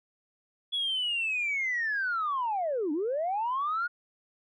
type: linear two-way sweep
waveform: sine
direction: down then up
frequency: 3404 to 281.6 to 1454 Hz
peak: -26 dBFS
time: 0.72-3.88 s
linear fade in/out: 20 ms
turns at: 2.92 s
effects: tanh soft clip ceiling -23 dBFS